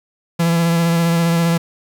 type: tone with vibrato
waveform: 45% pulse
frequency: 168 Hz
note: E3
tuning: 33 cents sharp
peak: -13 dBFS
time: 0.39-1.58 s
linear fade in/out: 10 ms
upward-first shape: sine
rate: 15 Hz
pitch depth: 20 cents each way
effects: 7-bit